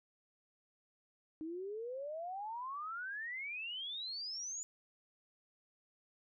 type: exponential sweep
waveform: sine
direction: up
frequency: 307.7 to 7040 Hz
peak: -40 dBFS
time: 1.41-4.63 s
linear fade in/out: 0 ms
effects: none